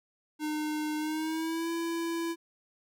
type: tone with pitch glide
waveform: square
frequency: 304.6 to 334.1 Hz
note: D#4 to E4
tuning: -37 to +23 cents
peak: -31 dBFS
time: 0.39-2.36 s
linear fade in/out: 50 ms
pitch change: +160 cents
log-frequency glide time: 0.97-1.7 s
effects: none